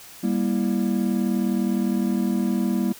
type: chord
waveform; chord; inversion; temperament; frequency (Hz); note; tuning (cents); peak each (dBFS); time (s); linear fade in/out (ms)
triangle; E diminished; first; just; 197.78 / 237.3 / 329.6; G3 / Bb3 / E4; +16 / +31 / 0; -21 / -22 / -26; 0.23-2.93; 10
effects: white hiss -44 dBFS RMS until 2.99 s